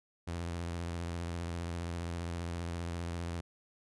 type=tone with vibrato; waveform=sawtooth; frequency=85.4 Hz; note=F2; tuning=38 cents flat; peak=-32 dBFS; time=0.27-3.41 s; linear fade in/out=10 ms; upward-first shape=sine; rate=15 Hz; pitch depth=47 cents each way; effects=resampled to 24000 Hz